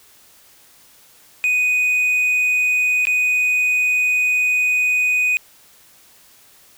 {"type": "tone with dropouts", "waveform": "triangle", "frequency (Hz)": 2489, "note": "D#7", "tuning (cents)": 0, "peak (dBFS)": -13, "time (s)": [1.44, 5.37], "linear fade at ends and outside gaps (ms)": 0, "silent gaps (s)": [3.053, 3.07], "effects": ["white hiss -50 dBFS RMS until 6.77 s"]}